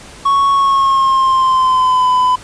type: tone with pitch glide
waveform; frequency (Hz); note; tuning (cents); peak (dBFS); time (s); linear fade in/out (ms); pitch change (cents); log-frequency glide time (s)
triangle; 1108.7 to 1005; C#6 to B5; 0 to +30; -7; 0.25-2.36; 10; -170; 0.52-2.08
effects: pink hiss -36 dBFS RMS until 2.43 s + resampled to 22050 Hz